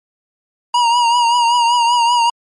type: tone with vibrato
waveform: square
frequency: 950 Hz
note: A#5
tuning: 33 cents sharp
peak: -11 dBFS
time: 0.74-2.3 s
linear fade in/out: 5 ms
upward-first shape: triangle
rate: 5.2 Hz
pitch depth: 59 cents each way
effects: low-pass 7000 Hz 12 dB/octave + MP3 48 kbps